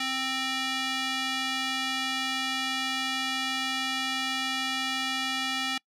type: tone with band-pass filter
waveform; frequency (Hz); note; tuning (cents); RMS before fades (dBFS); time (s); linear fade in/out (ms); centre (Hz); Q
square; 263.1; C4; +10; -30; 0-5.78; 5; 3100; 1.2
effects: noise-tail reverb RT60 0.1 s tail -25 dB re dry